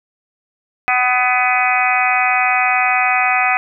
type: harmonic tone with a mistuned harmonic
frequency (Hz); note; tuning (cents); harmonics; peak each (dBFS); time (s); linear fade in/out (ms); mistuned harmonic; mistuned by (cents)
250.3; B3; +23; 3 / 4 / 5 / 6 / 7 / 8 / 9 / 10; -17 / -29 / -20 / -25 / -27 / -20 / -23 / -18; 0.88-3.57; 0; 7; -30
effects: none